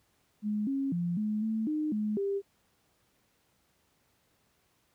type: tone with pitch steps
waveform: sine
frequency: 210.3 / 272.8 / 173.4 / 212.7 / 220.6 / 305.6 / 212.1 / 397.1 Hz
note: G#3 / C#4 / F3 / G#3 / A3 / D#4 / G#3 / G4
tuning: +22 / -28 / -12 / +42 / +5 / -31 / +37 / +22 cents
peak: -28 dBFS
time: 0.42-2.42 s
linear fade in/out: 50 ms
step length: 250 ms
effects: pink hiss -71 dBFS RMS until 4.94 s + high-pass 60 Hz 12 dB/octave